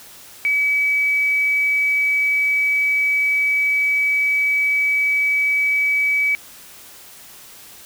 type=tone; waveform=sine; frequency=2284 Hz; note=D7; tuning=49 cents flat; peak=-15 dBFS; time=0.45-6.35 s; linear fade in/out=0 ms; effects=white hiss -42 dBFS RMS until 7.85 s